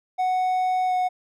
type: tone with pitch glide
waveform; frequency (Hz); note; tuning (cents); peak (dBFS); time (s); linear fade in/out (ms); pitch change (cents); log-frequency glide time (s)
triangle; 740 to 733.6; F#5 to F#5; 0 to -15; -18; 0.18-1.09; 20; -15; 0.87-0.93
effects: none